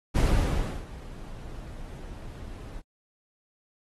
brown noise with ADSR envelope, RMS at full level -20 dBFS, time 0.14-2.82 s, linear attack 24 ms, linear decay 670 ms, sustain -20 dB, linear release 33 ms, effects AAC 32 kbps

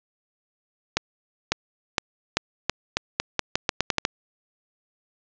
accelerating click train, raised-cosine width 0.2 ms, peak -3 dBFS, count 14, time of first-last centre 0.97-4.051 s, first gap 550 ms, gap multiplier 0.84, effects resampled to 16000 Hz + 7-bit

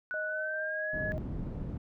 sine tone with pitch glide, 1480 to 1690.3 Hz, F#6 to G#6, 0 to +30 cents, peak -33 dBFS, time 0.11-1.12 s, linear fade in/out 0 ms, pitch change +230 cents, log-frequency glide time 0.27-0.93 s
sine tone with tremolo, 622.3 Hz, D#5, in tune, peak -35 dBFS, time 0.14-1.18 s, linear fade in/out 0 ms, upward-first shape triangle, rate 4.7 Hz, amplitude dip 25%
white low-pass noise, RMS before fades -37 dBFS, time 0.93-1.78 s, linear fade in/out 10 ms, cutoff 180 Hz, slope 12 dB/octave
effects none

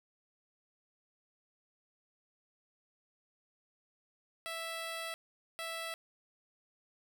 10% pulse tone bursts at uneven times, 659.3 Hz, E5, in tune, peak -30 dBFS, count 2, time 4.46-5.14 / 5.59-5.94 s, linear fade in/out 0 ms, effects none

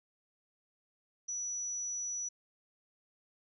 sine tone, 5900 Hz, F#8, 6 cents flat, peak -35 dBFS, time 1.28-2.29 s, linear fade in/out 10 ms, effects none

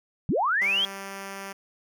sine linear sweep, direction up, 114.2 to 3322 Hz, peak -21 dBFS, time 0.29-0.85 s, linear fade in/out 0 ms
5% pulse tone, 196 Hz, G3, in tune, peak -24 dBFS, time 0.61-1.53 s, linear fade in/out 10 ms
effects none

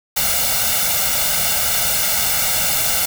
white noise with comb filter, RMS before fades -18 dBFS, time 0.16-3.06 s, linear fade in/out 10 ms, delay 1.4 ms, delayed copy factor +0.95, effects none

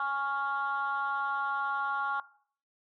sine chord, Db major, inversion second, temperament equal, 830.6 / 1108.7 / 1396.9 Hz, Ab5 / Db6 / F6, 0 / 0 / 0 cents, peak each -33 / -32 / -32 dBFS, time 0-2.2 s, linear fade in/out 2 ms, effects noise-tail reverb RT60 0.5 s tail -18 dB re dry + tanh soft clip ceiling -23 dBFS

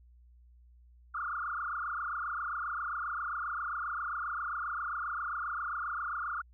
sine tone with frequency modulation, 1300 Hz, E6, 24 cents flat, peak -33 dBFS, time 1.14-6.42 s, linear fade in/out 10 ms, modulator 27.5 Hz, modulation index 5.3, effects added 60 Hz sine -56 dBFS peak until 6.53 s

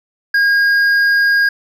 triangle tone with hard clipping, 1628 Hz, G#6, 35 cents flat, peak -11 dBFS, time 0.34-1.49 s, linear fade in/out 5 ms, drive 8 dB, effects none

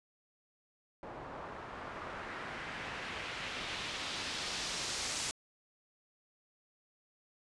white noise with low-pass filter sweep, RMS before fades -41 dBFS, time 1.03-5.31 s, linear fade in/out 0 ms, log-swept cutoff 830 to 7100 Hz, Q 1.2, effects resampled to 24000 Hz

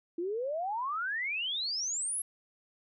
sine exponential sweep, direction up, 329.6 to 11330 Hz, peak -31 dBFS, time 0.18-2.22 s, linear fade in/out 5 ms, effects none

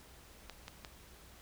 clicks, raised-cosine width 0.2 ms, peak -27 dBFS, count 3, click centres 0.497 / 0.681 / 0.848 s, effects added 60 Hz sine -60 dBFS peak until 1.41 s + pink hiss -58 dBFS RMS until 1.41 s

